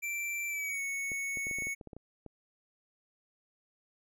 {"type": "tone with pitch glide", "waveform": "square", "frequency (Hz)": [2345, 2213], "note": ["D7", "C#7"], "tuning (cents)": [-3, -3], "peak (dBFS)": -34, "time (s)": [0.02, 1.75], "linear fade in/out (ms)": 20, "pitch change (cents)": -100, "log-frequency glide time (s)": [0.48, 0.81]}
{"type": "clicks", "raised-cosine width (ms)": 2, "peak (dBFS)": -32, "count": 12, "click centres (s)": [1.118, 1.372, 1.469, 1.512, 1.586, 1.622, 1.67, 1.812, 1.873, 1.932, 1.966, 2.263]}
{"effects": []}